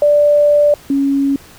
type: tone pair in turn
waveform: sine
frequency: 587 / 277 Hz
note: D5 / C#4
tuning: -1 / -1 cents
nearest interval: octave + minor second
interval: 1300 cents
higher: first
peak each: -7 / -11 dBFS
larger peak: first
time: 0.02-0.74 / 0.9-1.36 s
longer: first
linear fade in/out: 2 ms
effects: pink hiss -41 dBFS RMS until 1.58 s